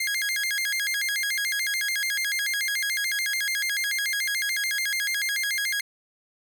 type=tone with vibrato; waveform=sawtooth; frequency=1864.7 Hz; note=A#6; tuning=in tune; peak=-21 dBFS; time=0-5.81 s; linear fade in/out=5 ms; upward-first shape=square; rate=6.9 Hz; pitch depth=210 cents each way; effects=none